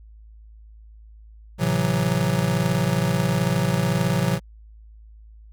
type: chord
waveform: square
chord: F# half-diminished seventh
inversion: first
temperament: just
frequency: 111 / 133.2 / 166.5 / 185 Hz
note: A2 / C3 / E3 / F#3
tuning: +16 / +31 / +18 / 0 cents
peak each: -28 / -25 / -25 / -26 dBFS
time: 1.58-4.4 s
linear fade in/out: 50 ms
effects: added 54 Hz sine -43 dBFS peak until 5.52 s